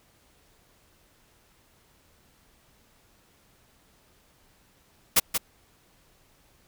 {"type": "noise with echo", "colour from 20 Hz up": "white", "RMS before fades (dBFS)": -18, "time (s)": [5.16, 5.2], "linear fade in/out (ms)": 10, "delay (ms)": 180, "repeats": 1, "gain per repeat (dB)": -7, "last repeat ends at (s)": 5.38, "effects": ["pink hiss -62 dBFS RMS until 6.67 s"]}